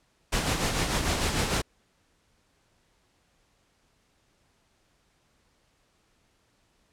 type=noise with tremolo; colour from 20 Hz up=pink; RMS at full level=-25 dBFS; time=0.32-1.62 s; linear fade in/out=10 ms; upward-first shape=sine; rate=6.7 Hz; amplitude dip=45%; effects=pink hiss -68 dBFS RMS until 6.92 s + low-pass 9000 Hz 12 dB/octave